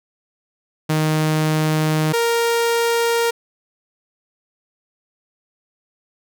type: tone pair in turn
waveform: sawtooth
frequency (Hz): 155.56 / 466.2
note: D#3 / A#4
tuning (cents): 0 / 0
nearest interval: octave + perfect fifth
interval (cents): 1900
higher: second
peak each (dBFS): -12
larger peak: neither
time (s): 0.89-2.13 / 2.13-3.31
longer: first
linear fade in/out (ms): 10
effects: none